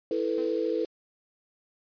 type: chord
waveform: sine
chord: E suspended fourth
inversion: none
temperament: equal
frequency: 329.6 / 440 / 493.9 Hz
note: E4 / A4 / B4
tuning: 0 / 0 / 0 cents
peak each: -30 / -29 / -30 dBFS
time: 0.11-0.85 s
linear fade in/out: 2 ms
type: noise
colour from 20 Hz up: blue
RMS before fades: -42 dBFS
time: 0.11-0.86 s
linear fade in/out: 5 ms
type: tone with exponential decay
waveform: sawtooth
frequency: 257.6 Hz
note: C4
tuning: 27 cents flat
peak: -37 dBFS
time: 0.38-0.7 s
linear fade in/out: 0 ms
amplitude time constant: 69 ms
effects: resampled to 11025 Hz